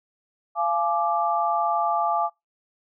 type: tone cluster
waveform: sine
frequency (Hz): 688 / 849 / 1177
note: F5 / G#5 / D6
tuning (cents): -26 / +38 / +3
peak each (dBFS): -25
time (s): 0.55-2.3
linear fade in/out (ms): 50
effects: noise-tail reverb RT60 0.2 s tail -24 dB re dry